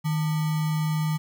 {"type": "tone with sample-and-hold", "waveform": "sine", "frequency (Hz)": 155.56, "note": "D#3", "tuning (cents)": 0, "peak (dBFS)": -22, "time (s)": [0.04, 1.18], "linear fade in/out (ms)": 20, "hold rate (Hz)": 1050, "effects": []}